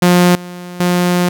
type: tone with level steps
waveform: sawtooth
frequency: 177.6 Hz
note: F3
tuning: 29 cents sharp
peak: -3 / -23 / -7 dBFS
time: 0.02-1.29 s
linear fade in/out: 5 ms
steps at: 0.35 / 0.8 s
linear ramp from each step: 2 ms
effects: none